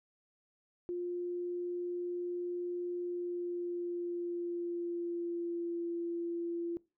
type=tone with pitch glide; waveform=sine; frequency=352.6 to 341.2 Hz; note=F4 to F4; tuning=+17 to -40 cents; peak=-34 dBFS; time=0.89-6.77 s; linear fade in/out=0 ms; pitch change=-57 cents; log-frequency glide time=2.99-5.87 s; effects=noise-tail reverb RT60 0.3 s tail -22 dB re dry